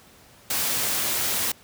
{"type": "noise", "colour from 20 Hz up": "white", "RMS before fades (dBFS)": -25, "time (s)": [0.5, 1.52], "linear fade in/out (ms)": 5, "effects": ["pink hiss -52 dBFS RMS until 1.63 s", "high-pass 60 Hz 12 dB/octave"]}